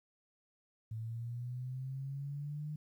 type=linear sweep; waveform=sine; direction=up; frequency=110 to 152.5 Hz; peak=-38 dBFS; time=0.91-2.76 s; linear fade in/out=5 ms; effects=12-bit